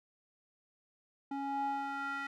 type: tone with band-pass filter sweep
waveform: square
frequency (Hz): 277.2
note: C#4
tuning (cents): 0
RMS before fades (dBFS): -37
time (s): 1.31-2.27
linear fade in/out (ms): 5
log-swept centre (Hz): 570 to 1700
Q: 3.4
effects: none